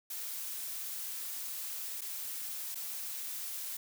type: noise with dropouts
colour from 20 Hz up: blue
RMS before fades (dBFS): -40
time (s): 0.1-3.77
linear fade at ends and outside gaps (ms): 5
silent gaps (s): 2.01-2.016 / 2.747-2.754
effects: none